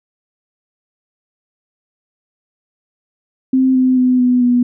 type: tone with pitch steps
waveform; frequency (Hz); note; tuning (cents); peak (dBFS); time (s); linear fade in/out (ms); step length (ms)
sine; 261.1 / 256.9 / 252.8 / 248.7 / 244.7; C4 / C4 / B3 / B3 / B3; -3 / -32 / +41 / +12 / -16; -9; 3.53-4.63; 5; 220
effects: none